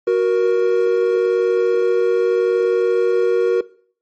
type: tone pair together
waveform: triangle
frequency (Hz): 370 / 470.8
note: F#4 / A#4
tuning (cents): 0 / +17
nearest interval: major third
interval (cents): 417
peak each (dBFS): -14 / -13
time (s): 0.07-3.61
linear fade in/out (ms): 5
effects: noise-tail reverb RT60 0.5 s tail -20 dB re dry + MP3 32 kbps